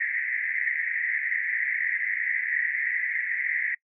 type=band-pass noise; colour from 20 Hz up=pink; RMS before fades=-28 dBFS; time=0-3.75 s; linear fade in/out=10 ms; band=1800 to 2100 Hz; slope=96 dB/octave; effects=noise-tail reverb RT60 0.1 s tail -23 dB re dry